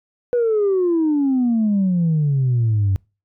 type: exponential sweep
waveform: sine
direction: down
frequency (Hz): 493.9 to 94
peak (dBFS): -13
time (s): 0.33-2.96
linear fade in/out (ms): 0
effects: noise-tail reverb RT60 0.3 s tail -26 dB re dry + tanh soft clip ceiling -12 dBFS